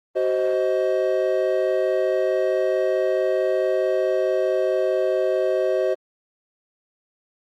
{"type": "chord", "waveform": "triangle", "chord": "C diminished", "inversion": "second", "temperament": "just", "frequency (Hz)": [376.7, 523.3, 627.9], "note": ["Gb4", "C5", "Eb5"], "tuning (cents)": [31, 0, 16], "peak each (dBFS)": -21, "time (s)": [0.15, 5.95], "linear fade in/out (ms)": 20, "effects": ["Opus 24 kbps"]}